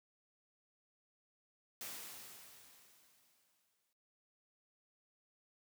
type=noise with exponential decay; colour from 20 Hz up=white; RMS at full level=-45 dBFS; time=1.81-3.93 s; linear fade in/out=1 ms; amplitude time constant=460 ms; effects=noise-tail reverb RT60 0.3 s tail -18 dB re dry + high-pass 100 Hz 12 dB/octave